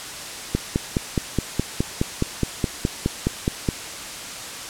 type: click train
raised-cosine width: 3 ms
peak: -6 dBFS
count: 16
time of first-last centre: 0.55-3.688 s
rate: 4.78 Hz
effects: white hiss -33 dBFS RMS until 4.69 s + low-pass 9000 Hz 12 dB/octave